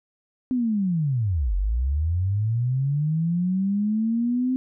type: linear two-way sweep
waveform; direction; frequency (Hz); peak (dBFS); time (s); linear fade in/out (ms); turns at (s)
sine; down then up; 259.9 to 44.04 to 259.9; -20; 0.51-4.56; 0; 1.55
effects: none